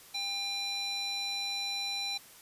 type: tone with band-pass filter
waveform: square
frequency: 800 Hz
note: G5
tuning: 35 cents sharp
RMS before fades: -35 dBFS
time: 0.14-2.18 s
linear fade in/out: 10 ms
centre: 4000 Hz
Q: 3.1
effects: white hiss -54 dBFS RMS until 2.41 s + resampled to 32000 Hz